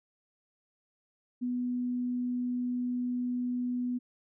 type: tone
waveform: sine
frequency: 246.9 Hz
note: B3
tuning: in tune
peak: -29 dBFS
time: 1.41-3.99 s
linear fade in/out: 20 ms
effects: none